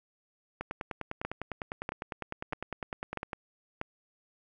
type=two click trains; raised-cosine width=0.5 ms; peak=-18 / -20 dBFS; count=5 / 28; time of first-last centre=1.25-3.814 / 0.61-3.332 s; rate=1.56 / 9.92 Hz; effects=none